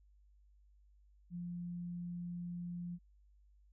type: tone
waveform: sine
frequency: 174.61 Hz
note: F3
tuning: in tune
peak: -40 dBFS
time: 1.3-2.99 s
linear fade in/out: 50 ms
effects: added 50 Hz sine -63 dBFS peak until 3.72 s